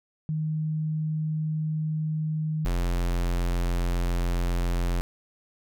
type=tone pair in turn; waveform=sine / square; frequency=155.56 / 43.65 Hz; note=D#3 / F1; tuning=0 / 0 cents; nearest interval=octave + minor seventh; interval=2200 cents; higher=first; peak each=-25 / -24 dBFS; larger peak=second; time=0.29-2.65 / 2.65-5.01 s; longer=neither; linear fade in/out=0 ms; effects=none